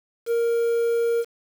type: tone with quantisation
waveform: triangle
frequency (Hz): 466.2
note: A#4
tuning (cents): 0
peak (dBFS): -17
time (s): 0.26-1.25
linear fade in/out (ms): 50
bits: 7
effects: none